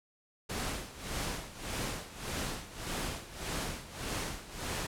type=noise with tremolo; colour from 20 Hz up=pink; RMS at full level=-35 dBFS; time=0.49-4.87 s; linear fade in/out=10 ms; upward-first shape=sine; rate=1.7 Hz; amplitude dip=80%; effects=low-pass 11000 Hz 12 dB/octave